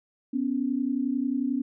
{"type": "tone pair together", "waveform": "sine", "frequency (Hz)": [248.7, 279.9], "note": ["B3", "C#4"], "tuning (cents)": [12, 17], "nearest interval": "major second", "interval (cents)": 205, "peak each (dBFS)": -27, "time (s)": [0.33, 1.62], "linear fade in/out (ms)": 10, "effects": []}